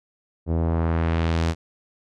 sawtooth tone with low-pass filter sweep, 82.41 Hz, E2, in tune, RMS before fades -22 dBFS, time 0.46-1.55 s, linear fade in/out 50 ms, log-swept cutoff 480 to 7300 Hz, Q 0.95, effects none

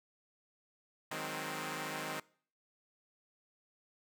5% pulse chord, Ab dominant seventh, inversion second, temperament equal, 155.56 / 185 / 207.7 / 261.6 Hz, Eb3 / Gb3 / Ab3 / C4, 0 / 0 / 0 / 0 cents, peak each -31 / -35 / -35 / -31 dBFS, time 1.11-2.2 s, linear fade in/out 5 ms, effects noise-tail reverb RT60 0.5 s tail -23 dB re dry

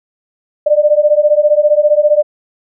sine beating tone pair, 590 / 605 Hz, D5 / D#5, +8 / -49 cents, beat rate 15 Hz, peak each -10 dBFS, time 0.66-2.23 s, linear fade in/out 10 ms, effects none

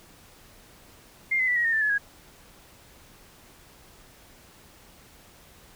sine tone with pitch steps, 2111 / 2038 / 1967.4 / 1899.2 / 1833.5 / 1770 / 1708.7 / 1649.6 Hz, C7 / C7 / B6 / A#6 / A#6 / A6 / G#6 / G#6, +15 / -46 / -7 / +32 / -29 / +10 / +49 / -12 cents, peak -21 dBFS, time 1.31-1.982 s, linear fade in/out 10 ms, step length 84 ms, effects pink hiss -53 dBFS RMS until 5.75 s

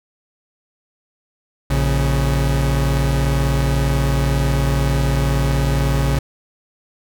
40% pulse tone pair together, 58.27 / 138.59 Hz, A#1 / C#3, 0 / 0 cents, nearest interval octave + minor third, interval 1500 cents, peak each -17 dBFS, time 1.7-6.19 s, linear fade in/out 5 ms, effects none

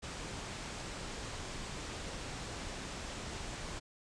pink low-pass noise, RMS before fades -43 dBFS, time 0.02-3.8 s, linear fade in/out 20 ms, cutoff 8600 Hz, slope 48 dB/octave, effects none

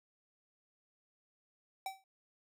square tone with exponential decay, 770 Hz, G5, 31 cents flat, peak -35 dBFS, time 1.86-2.04 s, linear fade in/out 2 ms, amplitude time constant 37 ms, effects none

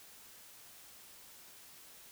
silence, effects white hiss -56 dBFS RMS until 2.11 s

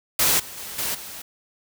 white noise with level steps, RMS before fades -19 / -38 / -35 / -26 / -37 dBFS, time 0.19-1.22 s, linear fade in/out 5 ms, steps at 0.39 / 0.57 / 0.78 / 0.94 s, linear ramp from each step 10 ms, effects none

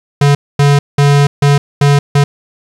square tone bursts at uneven times, 142.8 Hz, D3, 48 cents flat, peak -6 dBFS, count 6, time 0.21-0.35 / 0.59-0.79 / 0.98-1.27 / 1.42-1.58 / 1.81-1.99 / 2.15-2.24 s, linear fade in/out 5 ms, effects low-pass 8000 Hz 12 dB/octave + 7-bit

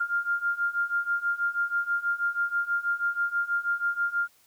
sine beating tone pair, 1396.9 / 1403.1 Hz, F6 / F6, 0 / +8 cents, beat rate 6.2 Hz, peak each -29 / -27 dBFS, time 0-4.28 s, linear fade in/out 10 ms, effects white hiss -62 dBFS RMS until 4.46 s

